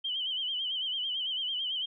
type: tone with vibrato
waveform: sine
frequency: 3079 Hz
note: G7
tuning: 32 cents flat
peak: -30 dBFS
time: 0.04-1.86 s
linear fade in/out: 10 ms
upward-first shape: sine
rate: 9 Hz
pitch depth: 80 cents each way
effects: none